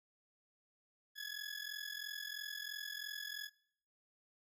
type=ring-modulated tone; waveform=20% pulse; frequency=1691 Hz; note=G#6; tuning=31 cents sharp; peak=-35 dBFS; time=1.15-3.5 s; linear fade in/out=50 ms; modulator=21.5 Hz; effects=noise-tail reverb RT60 0.7 s tail -24 dB re dry